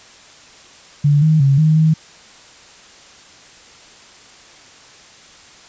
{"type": "tone with pitch steps", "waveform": "sine", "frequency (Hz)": [145.2, 156.6, 137.5, 156.1, 158], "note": ["D3", "D#3", "C#3", "D#3", "D#3"], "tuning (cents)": [-19, 11, -14, 6, 27], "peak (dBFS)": -9, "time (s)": [1.04, 1.94], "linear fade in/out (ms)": 10, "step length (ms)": 180, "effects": ["white hiss -43 dBFS RMS until 5.68 s", "resampled to 16000 Hz"]}